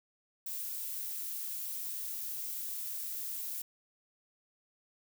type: noise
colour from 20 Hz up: violet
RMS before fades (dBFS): -39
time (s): 0.46-3.62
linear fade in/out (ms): 5
effects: none